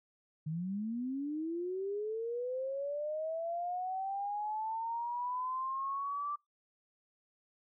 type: linear sweep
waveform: sine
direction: up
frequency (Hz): 150 to 1174.7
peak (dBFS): -34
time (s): 0.46-6.36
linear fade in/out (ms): 10
effects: noise-tail reverb RT60 0.2 s tail -26 dB re dry